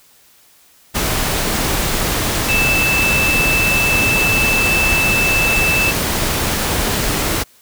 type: tone in noise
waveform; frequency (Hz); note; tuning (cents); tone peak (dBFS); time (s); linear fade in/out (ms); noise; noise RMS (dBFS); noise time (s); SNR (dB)
sine; 2637; E7; 0; -14; 2.48-5.92; 20; pink; -18; 0.94-7.44; +1
effects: white hiss -50 dBFS RMS until 7.61 s